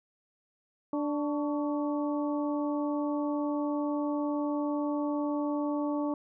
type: harmonic tone with a mistuned harmonic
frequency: 293.7 Hz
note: D4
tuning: in tune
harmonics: 1 / 2 / 3 / 4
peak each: -29 / -35 / -39 / -41 dBFS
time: 0.93-6.14 s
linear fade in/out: 2 ms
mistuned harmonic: 4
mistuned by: -75 cents
effects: none